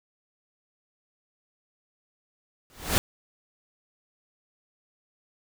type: noise with exponential growth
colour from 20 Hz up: pink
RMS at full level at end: -19 dBFS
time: 2.7-2.98 s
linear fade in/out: 0 ms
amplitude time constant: 60 ms
effects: none